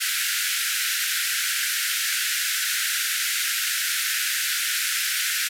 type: band-pass noise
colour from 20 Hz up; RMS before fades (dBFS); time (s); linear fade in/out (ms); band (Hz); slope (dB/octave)
pink; -25; 0-5.49; 20; 1400 to 15000; 96
effects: none